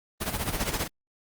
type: noise with tremolo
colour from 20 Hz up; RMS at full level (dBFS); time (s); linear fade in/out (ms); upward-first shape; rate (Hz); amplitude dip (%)
pink; -27; 0.2-0.88; 20; sine; 15; 70
effects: Opus 32 kbps